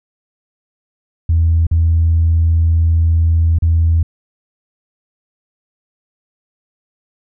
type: tone with dropouts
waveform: sine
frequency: 82.41 Hz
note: E2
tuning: in tune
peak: -8 dBFS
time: 1.29-4.03 s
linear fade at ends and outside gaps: 5 ms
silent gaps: 1.668-1.712 / 3.587-3.622 s
effects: tanh soft clip ceiling -5 dBFS